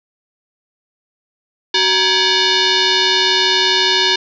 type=tone with frequency modulation; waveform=sine; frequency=374.5 Hz; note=F#4; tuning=21 cents sharp; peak=-11 dBFS; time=1.74-4.16 s; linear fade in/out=5 ms; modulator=657 Hz; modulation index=6.9; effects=none